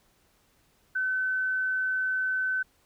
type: tone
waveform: sine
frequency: 1520 Hz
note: F#6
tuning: 46 cents sharp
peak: -25 dBFS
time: 0.95-2.63 s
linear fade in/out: 10 ms
effects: pink hiss -66 dBFS RMS until 2.85 s